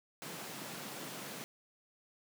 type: high-pass noise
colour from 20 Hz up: pink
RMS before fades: -45 dBFS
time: 0.22-1.44 s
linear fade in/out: 0 ms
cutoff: 130 Hz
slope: 48 dB/octave
effects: none